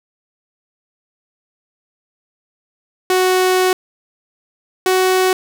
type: tone pair in turn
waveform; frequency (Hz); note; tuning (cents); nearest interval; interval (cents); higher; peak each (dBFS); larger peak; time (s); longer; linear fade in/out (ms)
sawtooth; 370 / 372.6; F#4 / F#4; 0 / +12; unison; 12; second; -8; neither; 3.1-3.73 / 4.86-5.33; first; 2
effects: none